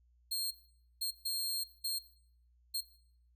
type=tone bursts at uneven times; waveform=sawtooth; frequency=4230 Hz; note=C8; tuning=18 cents sharp; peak=-30 dBFS; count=5; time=0.31-0.51 / 1.01-1.11 / 1.25-1.64 / 1.84-1.99 / 2.74-2.81 s; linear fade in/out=10 ms; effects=noise-tail reverb RT60 0.6 s tail -17 dB re dry + added 60 Hz sine -65 dBFS peak until 3.35 s